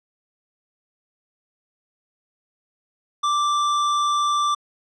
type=tone with hard clipping; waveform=sine; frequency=1174.7 Hz; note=D6; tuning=in tune; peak=-20 dBFS; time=3.23-4.55 s; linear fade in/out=10 ms; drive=14 dB; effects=low-pass 7000 Hz 12 dB/octave